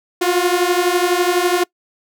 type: beating tone pair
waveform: sawtooth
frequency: 350 / 362 Hz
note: F4 / F#4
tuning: +4 / -38 cents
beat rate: 12 Hz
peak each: -13 dBFS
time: 0.21-1.64 s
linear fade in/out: 10 ms
effects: noise-tail reverb RT60 0.1 s tail -24 dB re dry